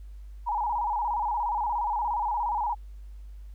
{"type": "tone with vibrato", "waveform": "sine", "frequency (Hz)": 895, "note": "A5", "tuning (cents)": 29, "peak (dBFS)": -25, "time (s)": [0.46, 2.75], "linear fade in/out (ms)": 20, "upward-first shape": "square", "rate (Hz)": 17, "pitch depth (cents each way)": 110, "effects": ["added 50 Hz sine -40 dBFS peak until 3.54 s", "pink hiss -68 dBFS RMS until 3.54 s"]}